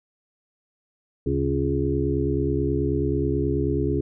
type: harmonic tone with a mistuned harmonic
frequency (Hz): 69.3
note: C#2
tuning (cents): 0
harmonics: 1 / 2 / 4 / 5 / 6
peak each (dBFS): -27 / -27 / -27 / -27 / -27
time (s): 1.26-4.01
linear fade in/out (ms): 5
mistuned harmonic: 1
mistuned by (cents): +130
effects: none